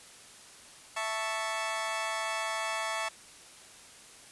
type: chord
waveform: 20% pulse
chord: A major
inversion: second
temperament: equal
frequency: 659.3 / 880 / 1108.7 Hz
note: E5 / A5 / C#6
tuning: 0 / 0 / 0 cents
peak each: -31 dBFS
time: 0.96-3.09 s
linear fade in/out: 10 ms
effects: white hiss -52 dBFS RMS until 4.31 s + resampled to 24000 Hz